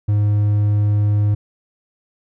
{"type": "tone", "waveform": "triangle", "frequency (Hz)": 103.83, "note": "G#2", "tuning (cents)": 0, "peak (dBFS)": -11, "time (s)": [0.08, 1.35], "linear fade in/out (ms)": 10, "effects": []}